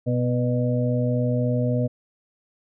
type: harmonic tone with a mistuned harmonic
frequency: 123.47 Hz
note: B2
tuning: in tune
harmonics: 1 / 2 / 4 / 5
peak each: -22 / -25 / -28 / -29 dBFS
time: 0.06-1.88 s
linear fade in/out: 20 ms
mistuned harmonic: 5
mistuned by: -20 cents
effects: none